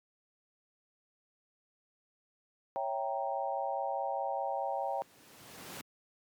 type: chord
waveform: sine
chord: C# diminished seventh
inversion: none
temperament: equal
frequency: 554.4 / 659.3 / 784 / 932.3 Hz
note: C#5 / E5 / G5 / Bb5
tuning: 0 / 0 / 0 / 0 cents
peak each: -37 / -39 / -35 / -39 dBFS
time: 2.76-5.02 s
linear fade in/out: 0 ms
type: noise with exponential growth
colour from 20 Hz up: pink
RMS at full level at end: -42 dBFS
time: 4.33-5.81 s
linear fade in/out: 0 ms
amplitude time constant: 320 ms
effects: high-pass 150 Hz 12 dB/octave + MP3 96 kbps